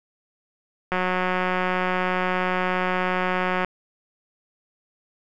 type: click train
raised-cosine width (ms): 0.5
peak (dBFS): -9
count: 500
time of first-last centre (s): 0.92-3.647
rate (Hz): 183
effects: none